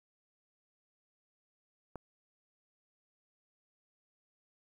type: click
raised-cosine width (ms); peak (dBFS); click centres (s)
1; -28; 1.957
effects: 10-bit